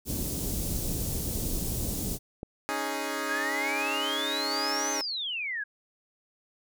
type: band-stop noise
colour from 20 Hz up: pink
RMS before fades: -31 dBFS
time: 0.05-2.19 s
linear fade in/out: 50 ms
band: 350 to 6900 Hz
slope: 12 dB/octave
type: click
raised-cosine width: 2 ms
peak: -23 dBFS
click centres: 2.431 s
type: chord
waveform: 10% pulse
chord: C# suspended second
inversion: none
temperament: equal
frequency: 277.2 / 311.1 / 415.3 Hz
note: C#4 / D#4 / G#4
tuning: 0 / 0 / 0 cents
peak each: -26 dBFS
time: 2.69-5.01 s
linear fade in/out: 0 ms
type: exponential two-way sweep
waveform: sine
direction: up then down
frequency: 1600 to 6272 to 1600 Hz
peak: -30 dBFS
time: 3.29-5.64 s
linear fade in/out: 10 ms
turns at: 4.92 s
effects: none